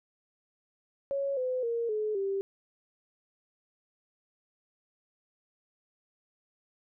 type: tone with pitch steps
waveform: sine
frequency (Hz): 554.4 / 508.4 / 466.2 / 427.5 / 392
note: C#5 / C5 / A#4 / A4 / G4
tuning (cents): 0 / -50 / 0 / -50 / 0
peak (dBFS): -28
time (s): 1.11-2.41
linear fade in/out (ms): 0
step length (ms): 260
effects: none